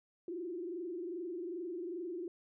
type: tone with frequency modulation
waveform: sine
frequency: 349.2 Hz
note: F4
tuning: in tune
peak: -38 dBFS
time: 0.28-2.28 s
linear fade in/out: 2 ms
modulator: 22.5 Hz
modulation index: 1.1
effects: none